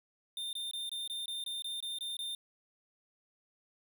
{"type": "tone bursts", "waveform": "square", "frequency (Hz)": 3614, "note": "A7", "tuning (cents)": 46, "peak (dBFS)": -37, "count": 11, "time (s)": [0.37, 2.35], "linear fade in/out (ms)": 2, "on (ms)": 160, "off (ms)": 22, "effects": []}